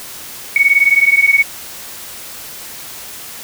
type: beating tone pair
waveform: sine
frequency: 2217 / 2236 Hz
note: C#7 / C#7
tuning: 0 / +14 cents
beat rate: 19 Hz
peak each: -11 dBFS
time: 0.56-1.43 s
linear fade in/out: 2 ms
effects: white hiss -31 dBFS RMS until 3.43 s